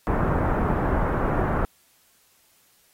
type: low-pass noise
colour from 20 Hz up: pink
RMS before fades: -23 dBFS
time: 0.07-1.65 s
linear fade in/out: 0 ms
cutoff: 1400 Hz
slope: 24 dB/octave
effects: white hiss -61 dBFS RMS until 2.93 s + AAC 48 kbps